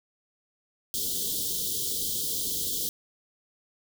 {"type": "band-stop noise", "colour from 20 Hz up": "white", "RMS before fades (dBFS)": -30, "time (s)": [0.94, 2.89], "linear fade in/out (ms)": 0, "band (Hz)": [510, 3100], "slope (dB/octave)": 96, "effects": []}